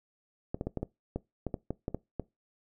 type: clicks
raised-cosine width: 2 ms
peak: -19 dBFS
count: 12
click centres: 0.545 / 0.611 / 0.67 / 0.773 / 0.83 / 1.16 / 1.467 / 1.542 / 1.706 / 1.881 / 1.946 / 2.197 s
effects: noise-tail reverb RT60 0.2 s tail -21 dB re dry